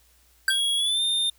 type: tone with exponential decay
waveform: square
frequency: 1568 Hz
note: G6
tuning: in tune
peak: -16 dBFS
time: 0.48-0.6 s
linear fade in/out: 2 ms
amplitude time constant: 25 ms
type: tone with pitch glide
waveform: square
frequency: 3322 to 3623 Hz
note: G#7 to A7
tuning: 0 to +50 cents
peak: -22 dBFS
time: 0.5-1.3 s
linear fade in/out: 5 ms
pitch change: +150 cents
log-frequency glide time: 0.76-1.02 s
effects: added 60 Hz sine -61 dBFS peak until 1.38 s + white hiss -61 dBFS RMS until 1.38 s